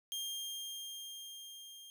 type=tone with level ramp; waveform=sawtooth; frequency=3206 Hz; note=G7; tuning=38 cents sharp; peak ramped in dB=-34 to -48 dBFS; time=0.12-1.9 s; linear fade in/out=0 ms; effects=none